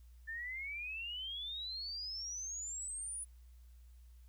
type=exponential sweep; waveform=sine; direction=up; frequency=1765 to 10000 Hz; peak=-40 dBFS; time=0.27-3.25 s; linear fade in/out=20 ms; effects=added 60 Hz sine -55 dBFS peak until 4.28 s + white hiss -75 dBFS RMS until 4.28 s